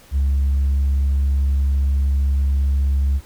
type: tone with tanh clipping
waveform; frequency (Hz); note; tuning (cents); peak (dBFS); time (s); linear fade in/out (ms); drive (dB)
triangle; 68.9; C#2; -10; -15; 0.11-3.21; 50; 6
effects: pink hiss -48 dBFS RMS until 3.25 s